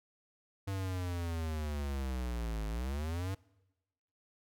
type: linear two-way sweep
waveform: square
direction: down then up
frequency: 98.5 to 51.9 to 98.5 Hz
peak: -35 dBFS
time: 0.67-3.35 s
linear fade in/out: 10 ms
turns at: 2.67 s
effects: noise-tail reverb RT60 1.0 s tail -23 dB re dry